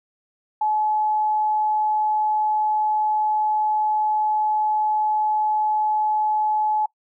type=tone; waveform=sine; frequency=855 Hz; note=A5; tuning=50 cents flat; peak=-18 dBFS; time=0.61-6.86 s; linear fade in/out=5 ms; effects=noise-tail reverb RT60 0.1 s tail -23 dB re dry